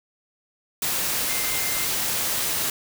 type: tone in noise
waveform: sine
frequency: 2093 Hz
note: C7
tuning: in tune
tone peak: -33 dBFS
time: 1.29-1.85 s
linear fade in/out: 2 ms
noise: white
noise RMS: -25 dBFS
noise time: 0.82-2.7 s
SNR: -11 dB
effects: none